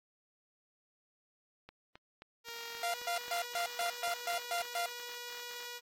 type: click train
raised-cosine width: 0.3 ms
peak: -34 dBFS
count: 12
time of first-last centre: 1.69-4.608 s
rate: 3.77 Hz
type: tone with pitch glide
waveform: 5% pulse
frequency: 466.2 to 483.5 Hz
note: A#4 to B4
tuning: 0 to -37 cents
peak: -31 dBFS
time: 2.44-5.81 s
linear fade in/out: 50 ms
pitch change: +63 cents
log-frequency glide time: 2.83-2.94 s
type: tone bursts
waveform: sawtooth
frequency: 695 Hz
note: F5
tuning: 9 cents flat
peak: -29 dBFS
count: 9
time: 2.83-4.86 s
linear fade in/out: 2 ms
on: 110 ms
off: 130 ms
effects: AAC 48 kbps

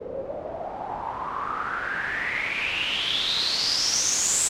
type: noise with low-pass filter sweep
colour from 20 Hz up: white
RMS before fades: -27 dBFS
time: 0-4.49 s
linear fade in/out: 20 ms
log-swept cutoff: 470 to 8000 Hz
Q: 7.8
effects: none

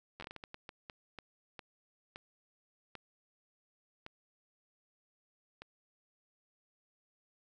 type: slowing click train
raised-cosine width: 0.3 ms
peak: -29 dBFS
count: 17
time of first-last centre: 0.2-5.62 s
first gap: 10 ms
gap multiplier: 1.4
effects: none

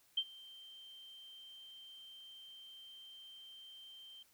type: tone with ADSR envelope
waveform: sine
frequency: 3136 Hz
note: G7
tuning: in tune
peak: -29 dBFS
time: 0.17-4.23 s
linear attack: 8 ms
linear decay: 56 ms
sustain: -23 dB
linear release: 7 ms
effects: white hiss -70 dBFS RMS until 4.33 s

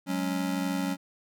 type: chord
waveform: square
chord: F# suspended second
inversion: none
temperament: just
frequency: 185 / 208.1 / 277.5 Hz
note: F#3 / G#3 / C#4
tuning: 0 / +4 / +2 cents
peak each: -32 / -37 / -31 dBFS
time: 0.06-0.97 s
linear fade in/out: 50 ms
effects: none

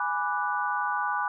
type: chord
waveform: sine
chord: G# half-diminished seventh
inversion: none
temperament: equal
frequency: 830.6 / 987.8 / 1174.7 / 1480 Hz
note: G#5 / B5 / D6 / F#6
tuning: 0 / 0 / 0 / 0 cents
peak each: -31 dBFS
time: 0-1.28 s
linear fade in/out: 2 ms
effects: none

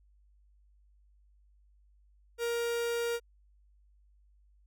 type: tone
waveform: 45% pulse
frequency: 470 Hz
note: A#4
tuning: 14 cents sharp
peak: -30 dBFS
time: 2.38-3.2 s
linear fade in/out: 50 ms
effects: added 50 Hz sine -61 dBFS peak until 4.66 s

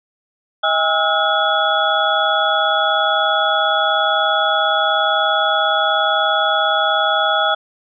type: tone cluster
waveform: sine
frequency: 635 / 812 / 1295 / 1436 / 3381 Hz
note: D#5 / G#5 / E6 / F6 / G#7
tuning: +35 / -39 / -31 / +48 / +30 cents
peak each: -20 dBFS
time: 0.63-7.55 s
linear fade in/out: 10 ms
effects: none

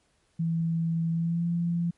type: tone with pitch glide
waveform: sine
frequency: 165.1 to 170.82 Hz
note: E3 to F3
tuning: +3 to -38 cents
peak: -24 dBFS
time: 0.39-1.91 s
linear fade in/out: 10 ms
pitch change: +59 cents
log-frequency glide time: 1.12-1.47 s
effects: pink hiss -69 dBFS RMS until 1.97 s + MP3 48 kbps

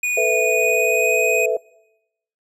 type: tone with pitch glide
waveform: square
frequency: 2465 to 2501 Hz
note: D#7 to D#7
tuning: -17 to +8 cents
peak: -19 dBFS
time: 0.03-1.46 s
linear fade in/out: 5 ms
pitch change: +25 cents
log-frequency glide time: 0.33-1.18 s
type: chord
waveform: sine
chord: A suspended second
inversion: none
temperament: equal with one note detuned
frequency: 440 / 498.5 / 659.3 Hz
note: A4 / B4 / E5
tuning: 0 / +16 / 0 cents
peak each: -21 dBFS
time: 0.17-1.57 s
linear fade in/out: 5 ms
effects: noise-tail reverb RT60 0.9 s tail -24 dB re dry + low-pass 12000 Hz 12 dB/octave

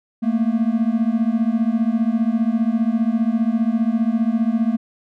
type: beating tone pair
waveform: triangle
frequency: 220 / 235 Hz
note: A3 / A#3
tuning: 0 / +14 cents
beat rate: 15 Hz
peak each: -17 dBFS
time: 0.22-4.77 s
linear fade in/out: 20 ms
effects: none

